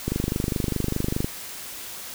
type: click train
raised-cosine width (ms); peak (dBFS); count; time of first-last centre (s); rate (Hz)
3; -11; 30; 0.08-1.245; 24.9
effects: white hiss -37 dBFS RMS until 2.14 s